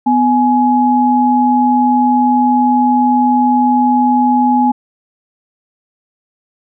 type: tone pair together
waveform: sine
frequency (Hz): 249.3 / 840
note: B3 / G#5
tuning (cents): +16 / +19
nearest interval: octave + major sixth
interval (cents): 2103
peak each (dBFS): -11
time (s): 0.06-4.72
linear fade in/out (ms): 10
effects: none